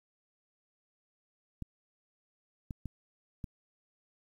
clicks, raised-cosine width 5 ms, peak -26 dBFS, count 4, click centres 1.623 / 2.708 / 2.857 / 3.442 s, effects 10-bit

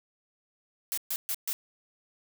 blue noise bursts, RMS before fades -31 dBFS, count 4, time 0.92-1.53 s, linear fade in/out 0 ms, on 55 ms, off 130 ms, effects none

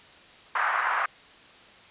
pink band-pass noise, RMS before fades -26 dBFS, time 0.55-1.06 s, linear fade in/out 5 ms, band 970 to 1700 Hz, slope 24 dB/octave, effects white hiss -51 dBFS RMS until 1.9 s + resampled to 8000 Hz

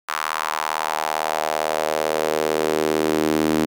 sawtooth tone with high-pass filter sweep, 77.78 Hz, D#2, in tune, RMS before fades -22 dBFS, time 0.08-3.66 s, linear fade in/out 20 ms, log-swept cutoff 1200 to 280 Hz, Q 2.6, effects none

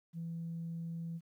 sine tone, 166.5 Hz, E3, 18 cents sharp, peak -37 dBFS, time 0.13-1.21 s, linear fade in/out 50 ms, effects tanh soft clip ceiling -34 dBFS + 12-bit

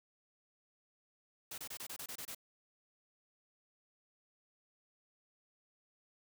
white noise bursts, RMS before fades -45 dBFS, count 9, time 1.51-2.348 s, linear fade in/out 5 ms, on 70 ms, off 26 ms, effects none

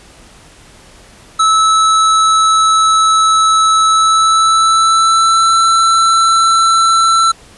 square tone with pitch glide, 1304 to 1336.8 Hz, E6 to E6, -19 to +24 cents, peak -8 dBFS, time 1.39-7.32 s, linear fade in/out 10 ms, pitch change +43 cents, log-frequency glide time 3.86-5.58 s, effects pink hiss -41 dBFS RMS until 7.57 s + resampled to 24000 Hz

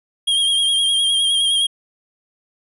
square tone with vibrato, 3237 Hz, G#7, 45 cents flat, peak -15 dBFS, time 0.27-1.67 s, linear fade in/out 10 ms, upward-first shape sine, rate 9.7 Hz, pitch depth 39 cents each way, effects resampled to 24000 Hz

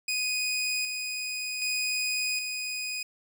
20% pulse tone with tremolo, 2491 Hz, D#7, 1 cent sharp, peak -22 dBFS, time 0.08-3.03 s, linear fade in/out 5 ms, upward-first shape square, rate 0.65 Hz, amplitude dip 40%, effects none

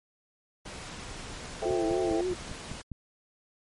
pink noise, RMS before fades -41 dBFS, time 0.65-2.82 s, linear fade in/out 10 ms
sine chord, A minor seventh, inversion none, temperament equal, 440 / 523.3 / 659.3 / 784 Hz, A4 / C5 / E5 / G5, 0 / 0 / 0 / 0 cents, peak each -32 / -36 / -34 / -36 dBFS, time 1.62-2.21 s, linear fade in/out 2 ms
sine tone with vibrato, 348.2 Hz, F4, 5 cents flat, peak -27 dBFS, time 1.65-2.34 s, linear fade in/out 10 ms, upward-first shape triangle, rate 3.6 Hz, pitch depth 120 cents each way
click train, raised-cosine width 5 ms, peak -26 dBFS, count 7, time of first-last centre 1.71-2.917 s, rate 4.97 Hz
effects low-pass 9000 Hz 12 dB/octave + MP3 48 kbps

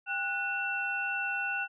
sine tone cluster, 794 / 1471 / 2701 Hz, G5 / F#6 / E7, +22 / -11 / +42 cents, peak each -38 / -32 / -34 dBFS, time 0.06-1.68 s, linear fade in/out 50 ms, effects none

